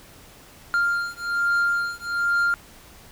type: beating tone pair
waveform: triangle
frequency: 1396.9 / 1398.1 Hz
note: F6 / F6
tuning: 0 / +1 cents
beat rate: 1.2 Hz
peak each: -22 dBFS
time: 0.74-2.54 s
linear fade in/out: 0 ms
effects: pink hiss -48 dBFS RMS until 3.11 s